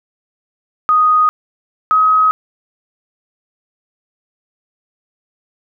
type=tone pair in turn; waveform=sine; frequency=1244.5 / 1268.4 Hz; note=D#6 / D#6; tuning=0 / +33 cents; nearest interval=unison; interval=33 cents; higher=second; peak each=-8 dBFS; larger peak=neither; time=0.89-1.29 / 1.91-2.31 s; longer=neither; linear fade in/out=0 ms; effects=none